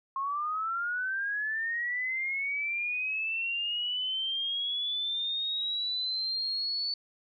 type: linear sweep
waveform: sine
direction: up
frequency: 1068 to 4486 Hz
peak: -29 dBFS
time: 0.16-6.94 s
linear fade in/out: 2 ms
effects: none